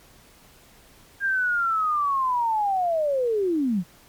sine linear sweep, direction down, 1617 to 161.7 Hz, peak -20 dBFS, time 1.2-3.84 s, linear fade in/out 50 ms, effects pink hiss -53 dBFS RMS until 4.08 s + MP3 96 kbps

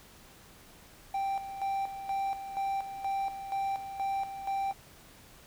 triangle tone with tremolo, 784 Hz, G5, in tune, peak -27 dBFS, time 1.14-4.73 s, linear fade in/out 5 ms, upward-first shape square, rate 2.1 Hz, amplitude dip 65%, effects pink hiss -55 dBFS RMS until 5.46 s

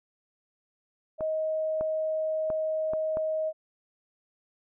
sine tone, 629 Hz, D#5, 19 cents sharp, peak -26 dBFS, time 1.18-3.53 s, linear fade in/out 50 ms
clicks, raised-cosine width 1 ms, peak -22 dBFS, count 5, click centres 1.208 / 1.81 / 2.502 / 2.935 / 3.171 s
effects none

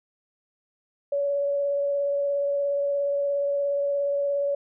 sine tone with vibrato, 566 Hz, C#5, 36 cents sharp, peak -22 dBFS, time 1.12-4.55 s, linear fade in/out 5 ms, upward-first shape sine, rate 17 Hz, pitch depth 12 cents each way, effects none

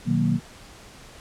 sine chord, B major seventh, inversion none, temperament equal, 123.47 / 155.56 / 185 / 233.1 Hz, B2 / D#3 / F#3 / A#3, 0 / 0 / 0 / 0 cents, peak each -26 / -24 / -25 / -23 dBFS, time 0.05-0.4 s, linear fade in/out 50 ms, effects pink hiss -46 dBFS RMS until 1.2 s + low-pass 9000 Hz 12 dB/octave

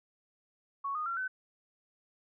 sine tone with pitch steps, 1111 / 1232.7 / 1367.8 / 1517.7 Hz, C#6 / D#6 / F6 / F#6, +4 / -17 / -36 / +44 cents, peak -32 dBFS, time 0.84-1.28 s, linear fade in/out 10 ms, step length 110 ms, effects none

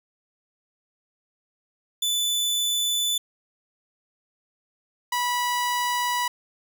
sawtooth tone pair in turn, 3493 / 978.4 Hz, A7 / B5, -13 / -16 cents, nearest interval octave + minor seventh, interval 2203 cents, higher first, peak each -19 dBFS, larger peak neither, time 2.02-3.18 / 5.12-6.28 s, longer neither, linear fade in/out 5 ms, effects none

